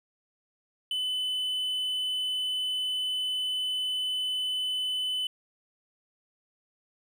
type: tone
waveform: triangle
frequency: 3014 Hz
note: F#7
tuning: 31 cents sharp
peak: -26 dBFS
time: 0.91-5.27 s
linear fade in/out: 2 ms
effects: none